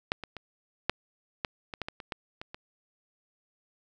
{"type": "clicks", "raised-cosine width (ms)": 0.3, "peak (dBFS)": [-10, -22, -24, -8, -13, -21, -17, -19, -25, -17, -23, -24], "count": 12, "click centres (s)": [0.119, 0.237, 0.367, 0.896, 1.448, 1.738, 1.817, 1.885, 2.002, 2.122, 2.415, 2.545], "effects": []}